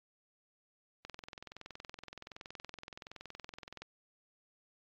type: click train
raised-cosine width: 0.2 ms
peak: -28 dBFS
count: 60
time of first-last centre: 1.05-3.82 s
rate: 21.3 Hz
effects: low-pass 5000 Hz 12 dB/octave + AAC 64 kbps